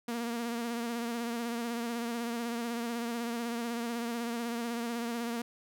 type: tone with vibrato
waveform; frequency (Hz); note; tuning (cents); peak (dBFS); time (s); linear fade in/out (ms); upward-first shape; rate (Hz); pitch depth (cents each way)
sawtooth; 234.7; A#3; +12; -29; 0.08-5.42; 5; sine; 16; 38
effects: none